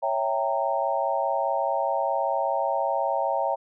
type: chord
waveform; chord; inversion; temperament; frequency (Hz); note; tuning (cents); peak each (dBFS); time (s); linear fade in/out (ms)
sine; C# diminished seventh; none; equal with one note detuned; 554.4 / 659.3 / 784 / 922.7; C#5 / E5 / G5 / Bb5; 0 / 0 / 0 / -18; -28; 0.02-3.56; 20
effects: none